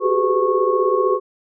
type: tone cluster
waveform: sine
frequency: 373.3 / 389.3 / 422 / 503 / 1099 Hz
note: F#4 / G4 / G#4 / B4 / C#6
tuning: +15 / -12 / +28 / +32 / -15 cents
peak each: -21 dBFS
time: 0-1.2 s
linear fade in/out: 50 ms
effects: none